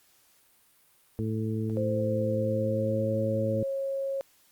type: harmonic tone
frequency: 110 Hz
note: A2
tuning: in tune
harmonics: 1 / 2 / 3 / 4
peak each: -30 / -32 / -36 / -37 dBFS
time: 1.19-3.63 s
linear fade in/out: 0 ms
type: tone with pitch glide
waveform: sine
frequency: 523.3 to 544.9 Hz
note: C5 to C#5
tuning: 0 to -30 cents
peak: -28 dBFS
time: 1.77-4.21 s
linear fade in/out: 0 ms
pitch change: +70 cents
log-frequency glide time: 2.28-3.14 s
effects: white hiss -63 dBFS RMS until 4.51 s + Opus 48 kbps